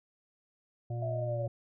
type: harmonic tone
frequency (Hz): 118.9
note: A#2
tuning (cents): +35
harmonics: 1 / 3 / 5 / 6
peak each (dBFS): -33 / -46 / -46 / -47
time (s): 0.9-1.48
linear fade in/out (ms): 5
type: linear sweep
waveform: sine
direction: down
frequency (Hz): 663 to 560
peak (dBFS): -34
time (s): 1.02-1.47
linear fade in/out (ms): 5
effects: none